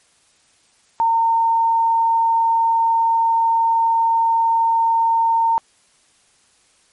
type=tone; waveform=sine; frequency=913 Hz; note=A#5; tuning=36 cents flat; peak=-13 dBFS; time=1-5.58 s; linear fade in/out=0 ms; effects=white hiss -57 dBFS RMS until 6.92 s + MP3 48 kbps